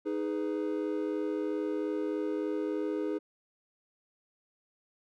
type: chord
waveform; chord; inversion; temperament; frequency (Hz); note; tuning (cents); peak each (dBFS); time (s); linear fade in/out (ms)
triangle; G# minor; second; just; 311.5 / 415.3 / 498.4; D#4 / G#4 / B4; +2 / 0 / +16; -31 / -32 / -36; 0.05-3.19; 20
effects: none